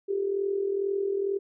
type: tone with amplitude modulation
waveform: sine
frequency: 395.6 Hz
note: G4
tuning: 16 cents sharp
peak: -22 dBFS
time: 0.08-1.39 s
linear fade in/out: 20 ms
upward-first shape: sine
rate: 42.2 Hz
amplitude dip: 65%
effects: none